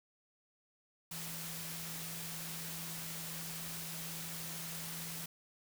sine tone in noise, 164.5 Hz, E3, 3 cents flat, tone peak -48 dBFS, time 1.11-5.26 s, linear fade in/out 5 ms, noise white, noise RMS -44 dBFS, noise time 1.11-5.26 s, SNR -7 dB, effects none

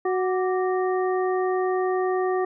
harmonic tone with a mistuned harmonic, 370 Hz, F#4, in tune, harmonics 1 / 2 / 3 / 5, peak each -22 / -28 / -32 / -36 dBFS, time 0.05-2.45 s, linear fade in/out 5 ms, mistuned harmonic 3, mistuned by +90 cents, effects none

